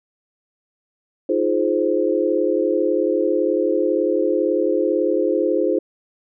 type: chord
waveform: sine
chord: F minor seventh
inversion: third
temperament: equal with one note detuned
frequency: 311.1 / 349.2 / 421.1 / 523.3 Hz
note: Eb4 / F4 / Ab4 / C5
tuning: 0 / 0 / +24 / 0 cents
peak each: -23 / -21 / -22 / -21 dBFS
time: 1.29-5.79 s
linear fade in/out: 5 ms
effects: none